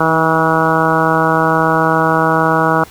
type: harmonic tone with a mistuned harmonic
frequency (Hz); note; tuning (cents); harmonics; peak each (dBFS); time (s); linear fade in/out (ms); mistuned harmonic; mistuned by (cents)
161.2; E3; -38; 1 / 2 / 3 / 4 / 5 / 6 / 7 / 8 / 9; -19 / -19 / -19 / -19 / -19 / -19 / -19 / -19 / -19; 0-2.84; 5; 2; -20
effects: pink hiss -39 dBFS RMS until 2.9 s